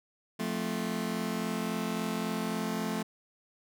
sawtooth chord, F major, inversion none, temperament just, 174.61 / 218.3 / 261.9 Hz, F3 / A3 / C4, 0 / -13 / +2 cents, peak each -32 / -29 / -34 dBFS, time 0.39-3.03 s, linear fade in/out 10 ms, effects none

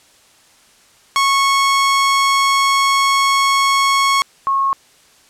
sawtooth / sine tone pair in turn, 1100 / 1090.5 Hz, C#6 / C#6, -14 / -29 cents, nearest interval unison, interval 15 cents, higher first, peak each -8 / -13 dBFS, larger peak first, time 1.16-4.22 / 4.47-4.73 s, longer first, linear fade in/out 0 ms, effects white hiss -50 dBFS RMS until 5.29 s + low-pass 9000 Hz 12 dB/octave

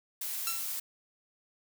blue noise, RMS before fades -36 dBFS, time 0.21-0.8 s, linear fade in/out 5 ms
5% pulse tone with exponential decay, 1347 Hz, E6, 37 cents sharp, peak -17 dBFS, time 0.47-0.75 s, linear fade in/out 1 ms, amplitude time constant 60 ms
effects none

